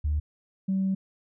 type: tone pair in turn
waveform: sine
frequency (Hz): 74.8 / 191.67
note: D2 / G3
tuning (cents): +32 / -39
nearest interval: octave + major third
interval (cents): 1629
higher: second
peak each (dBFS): -22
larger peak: neither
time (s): 0.04-0.2 / 0.68-0.95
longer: second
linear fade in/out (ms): 10
effects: tanh soft clip ceiling -19 dBFS